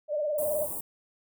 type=tone with vibrato; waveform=sine; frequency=598 Hz; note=D5; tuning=31 cents sharp; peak=-26 dBFS; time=0.08-0.68 s; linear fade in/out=50 ms; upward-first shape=triangle; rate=19 Hz; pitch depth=84 cents each way
type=band-stop noise; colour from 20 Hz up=white; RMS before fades=-35 dBFS; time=0.38-0.81 s; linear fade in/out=5 ms; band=1000 to 8600 Hz; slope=48 dB/octave
effects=none